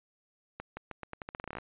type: accelerating click train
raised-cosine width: 0.5 ms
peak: -24 dBFS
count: 16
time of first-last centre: 0.6-1.585 s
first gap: 170 ms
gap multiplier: 0.84
effects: resampled to 8000 Hz